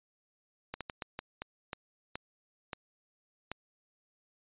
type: slowing click train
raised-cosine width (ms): 0.3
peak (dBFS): -21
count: 10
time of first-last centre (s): 0.74-3.516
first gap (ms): 67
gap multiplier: 1.36
effects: resampled to 8000 Hz